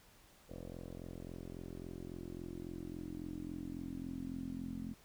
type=tone with low-pass filter sweep; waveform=10% pulse; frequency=43.65 Hz; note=F1; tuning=in tune; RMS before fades=-45 dBFS; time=0.49-4.94 s; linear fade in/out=10 ms; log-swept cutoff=490 to 240 Hz; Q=6.7; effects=pink hiss -64 dBFS RMS until 5.04 s